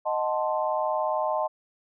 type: chord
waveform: sine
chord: D# diminished seventh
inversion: none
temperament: equal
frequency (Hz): 622.3 / 740 / 880 / 1046.5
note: D#5 / F#5 / A5 / C6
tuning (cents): 0 / 0 / 0 / 0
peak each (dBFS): -27 / -32 / -29 / -31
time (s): 0.05-1.48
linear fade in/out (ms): 20
effects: none